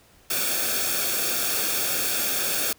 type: noise with comb filter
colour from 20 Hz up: white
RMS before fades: -25 dBFS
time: 0.3-2.73 s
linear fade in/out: 5 ms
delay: 1 ms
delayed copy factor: -0.65
effects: pink hiss -56 dBFS RMS until 2.78 s